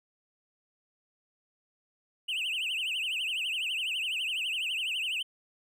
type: tone with vibrato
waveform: triangle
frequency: 2794 Hz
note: F7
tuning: in tune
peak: -28 dBFS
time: 2.28-5.23 s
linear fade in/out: 10 ms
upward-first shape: triangle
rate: 12 Hz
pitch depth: 220 cents each way
effects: none